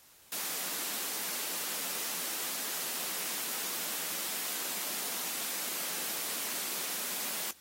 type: high-pass noise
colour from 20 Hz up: white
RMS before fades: -36 dBFS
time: 0.32-7.51 s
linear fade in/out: 2 ms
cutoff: 170 Hz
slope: 48 dB/octave
effects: white hiss -59 dBFS RMS until 7.6 s + AAC 48 kbps